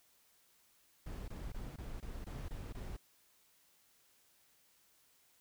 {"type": "noise bursts", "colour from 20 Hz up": "brown", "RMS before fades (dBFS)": -44, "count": 8, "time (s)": [1.06, 2.967], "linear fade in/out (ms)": 5, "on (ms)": 220, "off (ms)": 21, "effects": ["white hiss -70 dBFS RMS until 5.4 s"]}